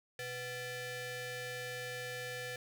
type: ring-modulated tone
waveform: sawtooth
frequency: 622.3 Hz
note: D#5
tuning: in tune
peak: -33 dBFS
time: 0.19-2.56 s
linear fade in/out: 2 ms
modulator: 1120 Hz
effects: none